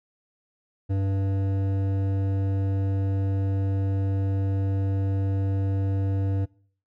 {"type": "tone with hard clipping", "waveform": "triangle", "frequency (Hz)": 97.4, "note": "G2", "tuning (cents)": -11, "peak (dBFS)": -24, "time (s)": [0.89, 6.46], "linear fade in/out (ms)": 20, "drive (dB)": 15, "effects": ["noise-tail reverb RT60 0.5 s tail -22 dB re dry"]}